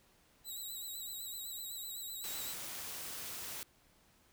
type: tone with vibrato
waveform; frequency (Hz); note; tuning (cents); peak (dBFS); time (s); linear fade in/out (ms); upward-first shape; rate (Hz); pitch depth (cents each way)
5% pulse; 3898; B7; -23; -35; 0.44-2.56; 50; sine; 7.9; 55
type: noise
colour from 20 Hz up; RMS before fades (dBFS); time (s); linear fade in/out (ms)
white; -44; 2.24-3.63; 0
effects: pink hiss -68 dBFS RMS until 4.32 s